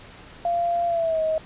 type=tone with pitch glide; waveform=sine; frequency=690 to 632.7 Hz; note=F5 to D#5; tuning=-21 to +29 cents; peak=-20 dBFS; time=0.45-1.38 s; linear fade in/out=2 ms; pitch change=-150 cents; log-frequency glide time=0.87-1.21 s; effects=pink hiss -45 dBFS RMS until 1.45 s + resampled to 8000 Hz